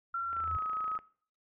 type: tone with exponential growth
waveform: sine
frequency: 82.41 Hz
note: E2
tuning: in tune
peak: -34 dBFS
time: 0.13-0.57 s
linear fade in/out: 5 ms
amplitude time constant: 94 ms
type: tone with pitch glide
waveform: sine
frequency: 1364 to 1272.7 Hz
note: F6 to D#6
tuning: -41 to +39 cents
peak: -31 dBFS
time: 0.14-0.98 s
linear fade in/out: 5 ms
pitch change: -120 cents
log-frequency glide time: 0.34-0.58 s
type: click train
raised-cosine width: 0.5 ms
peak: -34 dBFS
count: 19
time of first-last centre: 0.33-0.989 s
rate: 27.3 Hz
effects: noise-tail reverb RT60 0.5 s tail -19 dB re dry